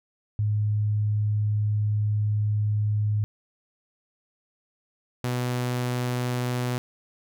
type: tone pair in turn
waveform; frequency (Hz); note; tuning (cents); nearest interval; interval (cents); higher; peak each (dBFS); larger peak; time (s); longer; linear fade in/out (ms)
sine / sawtooth; 105.3 / 123.84; G#2 / B2; +24 / +5; minor third; 281; second; -21; neither; 0.39-3.24 / 5.24-6.78; first; 0
effects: none